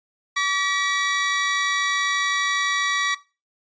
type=tone pair together; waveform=sawtooth; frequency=1147 / 1929 Hz; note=D6 / B6; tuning=-41 / -41 cents; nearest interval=major sixth; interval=900 cents; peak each=-19 dBFS; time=0.36-3.15 s; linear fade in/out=10 ms; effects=noise-tail reverb RT60 0.3 s tail -18 dB re dry + resampled to 16000 Hz